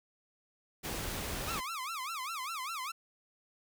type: noise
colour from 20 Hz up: pink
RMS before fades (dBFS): -38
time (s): 0.83-1.61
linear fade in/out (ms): 20
type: tone with vibrato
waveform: sawtooth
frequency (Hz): 1174.7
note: D6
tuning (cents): 0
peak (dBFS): -33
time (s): 1.47-2.92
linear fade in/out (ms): 10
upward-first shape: sine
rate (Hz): 5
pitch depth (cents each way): 260
effects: none